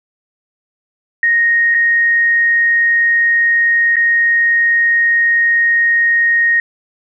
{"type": "tone with dropouts", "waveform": "sine", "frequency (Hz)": 1864.7, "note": "A#6", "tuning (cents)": 0, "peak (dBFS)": -9, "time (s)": [1.23, 6.6], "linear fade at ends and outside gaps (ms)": 2, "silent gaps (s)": [[1.743, 1.746], [3.958, 3.966]], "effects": []}